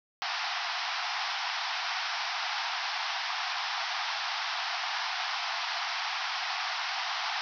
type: band-pass noise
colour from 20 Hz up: pink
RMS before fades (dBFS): -33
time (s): 0.22-7.41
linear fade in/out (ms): 0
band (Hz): 700 to 5600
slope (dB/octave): 96
effects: none